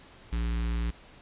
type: tone with notch filter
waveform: square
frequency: 57.6 Hz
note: A#1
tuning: 20 cents flat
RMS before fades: -29 dBFS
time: 0.32-0.91 s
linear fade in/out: 10 ms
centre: 620 Hz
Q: 0.68
effects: pink hiss -53 dBFS RMS until 1.21 s + resampled to 8000 Hz